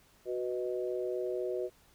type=chord; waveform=sine; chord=B major; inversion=second; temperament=equal; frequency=370 / 493.9 / 622.3 Hz; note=F#4 / B4 / D#5; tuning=0 / 0 / 0 cents; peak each=-34 / -37 / -39 dBFS; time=0.25-1.7 s; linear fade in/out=50 ms; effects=pink hiss -64 dBFS RMS until 1.94 s